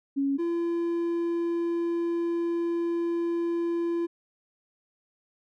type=tone pair in turn; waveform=sine / triangle; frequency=276.7 / 339.9 Hz; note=C#4 / F4; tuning=-3 / -47 cents; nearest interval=major third; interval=356 cents; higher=second; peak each=-23 dBFS; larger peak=neither; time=0.16-0.38 / 0.38-4.07 s; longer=second; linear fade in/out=20 ms; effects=none